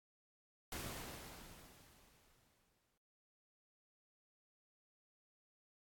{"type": "noise with exponential decay", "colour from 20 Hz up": "pink", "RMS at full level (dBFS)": -44, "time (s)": [0.72, 2.98], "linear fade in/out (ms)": 2, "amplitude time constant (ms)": 490, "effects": ["AAC 64 kbps"]}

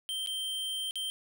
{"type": "tone with dropouts", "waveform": "square", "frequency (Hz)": 3136, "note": "G7", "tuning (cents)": 0, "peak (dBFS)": -33, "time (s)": [0.09, 1.1], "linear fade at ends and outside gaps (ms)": 0, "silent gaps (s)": [[0.262, 0.272], [0.909, 0.956]], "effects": []}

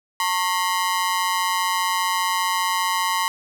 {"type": "ring-modulated tone", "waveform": "sawtooth", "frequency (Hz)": 1000, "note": "B5", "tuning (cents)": 21, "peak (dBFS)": -13, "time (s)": [0.2, 3.28], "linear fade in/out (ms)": 0, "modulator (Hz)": 92.5, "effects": []}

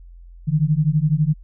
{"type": "beating tone pair", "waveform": "sine", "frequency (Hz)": [146.83, 158.83], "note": ["D3", "D#3"], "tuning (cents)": [0, 36], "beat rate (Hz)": 12, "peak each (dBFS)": -18, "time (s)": [0.47, 1.34], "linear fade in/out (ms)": 20, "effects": ["added 43 Hz sine -39 dBFS peak until 1.43 s"]}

